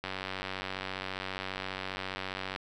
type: click train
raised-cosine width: 0.3 ms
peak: -19 dBFS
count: 240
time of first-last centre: 0.04-2.561 s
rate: 94.8 Hz
effects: none